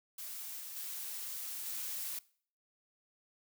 blue noise with level steps, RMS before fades -44 / -46 / -42 / -40 dBFS, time 0.18-2.19 s, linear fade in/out 5 ms, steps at 0.6 / 0.76 / 1.66 s, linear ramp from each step 5 ms, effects noise-tail reverb RT60 0.5 s tail -21 dB re dry

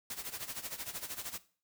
white noise with tremolo, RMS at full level -39 dBFS, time 0.1-1.38 s, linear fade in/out 2 ms, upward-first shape sine, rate 13 Hz, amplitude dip 80%, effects noise-tail reverb RT60 0.4 s tail -17 dB re dry

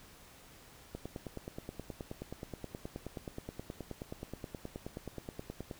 click train, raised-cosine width 2 ms, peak -27 dBFS, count 46, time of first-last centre 0.95-5.712 s, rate 9.45 Hz, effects pink hiss -57 dBFS RMS until 5.79 s

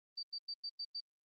sine tone bursts, 4635 Hz, D8, 24 cents flat, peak -39 dBFS, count 6, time 0.17-1.006 s, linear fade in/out 10 ms, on 61 ms, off 94 ms, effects Opus 24 kbps

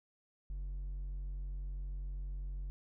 sine tone with hard clipping, 46.19 Hz, F#1, 2 cents flat, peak -39 dBFS, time 0.5-2.7 s, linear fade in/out 0 ms, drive 3 dB, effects none

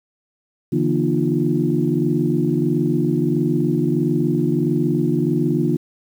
sine tone cluster, 144.4 / 165.9 / 241.1 / 304.2 / 351 Hz, D3 / E3 / B3 / D#4 / F4, -29 / +11 / -41 / -39 / +9 cents, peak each -22 dBFS, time 0.72-5.77 s, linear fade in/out 10 ms, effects tanh soft clip ceiling -4 dBFS + 8-bit

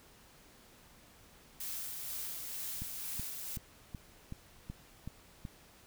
blue noise with tremolo, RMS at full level -40 dBFS, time 1.6-3.57 s, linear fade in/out 5 ms, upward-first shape sine, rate 2.1 Hz, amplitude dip 30%
click train, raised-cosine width 5 ms, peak -29 dBFS, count 8, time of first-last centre 2.82-5.452 s, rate 2.66 Hz
effects pink hiss -60 dBFS RMS until 5.86 s

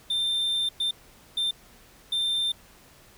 triangle tone bursts at uneven times, 3586 Hz, A7, 32 cents sharp, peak -22 dBFS, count 4, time 0.1-0.69 / 0.8-0.91 / 1.37-1.51 / 2.12-2.52 s, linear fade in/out 5 ms, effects pink hiss -54 dBFS RMS until 3.17 s

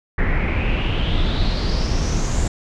brown noise with low-pass filter sweep, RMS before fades -19 dBFS, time 0.18-2.48 s, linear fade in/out 5 ms, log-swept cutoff 1900 to 7500 Hz, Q 5.8, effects none

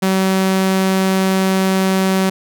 sawtooth tone, 190.1 Hz, F#3, 47 cents sharp, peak -9 dBFS, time 0.02-2.3 s, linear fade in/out 10 ms, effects none

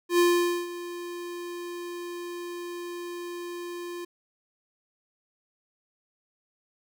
square tone with ADSR envelope, 349.2 Hz, F4, in tune, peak -18 dBFS, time 0.09-4.05 s, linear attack 97 ms, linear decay 480 ms, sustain -17 dB, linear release 7 ms, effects none

